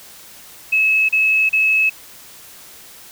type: tone bursts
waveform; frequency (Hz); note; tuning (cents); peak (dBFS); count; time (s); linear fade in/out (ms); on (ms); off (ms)
sine; 2586; E7; -34; -12; 3; 0.72-1.898; 10; 370; 34
effects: white hiss -41 dBFS RMS until 3.11 s